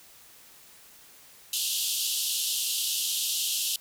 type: band-pass noise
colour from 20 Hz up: pink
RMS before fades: -29 dBFS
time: 1.53-3.76 s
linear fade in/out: 2 ms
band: 2800 to 15000 Hz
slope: 96 dB/octave
effects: white hiss -53 dBFS RMS until 3.8 s